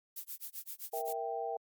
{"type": "noise with tremolo", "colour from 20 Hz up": "violet", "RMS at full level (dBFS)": -41, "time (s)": [0.16, 1.13], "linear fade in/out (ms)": 5, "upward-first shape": "sine", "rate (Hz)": 7.7, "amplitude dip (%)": 100}
{"type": "chord", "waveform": "sine", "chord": "E diminished", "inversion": "second", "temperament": "equal", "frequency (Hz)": [466.2, 659.3, 784], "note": ["Bb4", "E5", "G5"], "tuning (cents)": [0, 0, 0], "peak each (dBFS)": [-39, -40, -38], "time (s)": [0.93, 1.57], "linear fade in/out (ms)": 5}
{"effects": ["Opus 48 kbps"]}